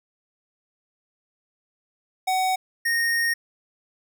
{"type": "tone pair in turn", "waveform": "square", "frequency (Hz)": [750, 1854.2], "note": ["F#5", "A#6"], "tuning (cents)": [23, -10], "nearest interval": "octave + major third", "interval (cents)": 1567, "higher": "second", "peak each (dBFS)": -21, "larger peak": "neither", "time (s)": [[2.27, 2.56], [2.85, 3.34]], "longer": "second", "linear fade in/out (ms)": 10, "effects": []}